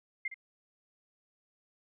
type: tone with echo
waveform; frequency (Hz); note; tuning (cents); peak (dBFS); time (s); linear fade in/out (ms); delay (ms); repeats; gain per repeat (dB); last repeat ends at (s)
sine; 2100; C7; +6; -31; 0.25-0.28; 5; 63; 1; -10; 0.343
effects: none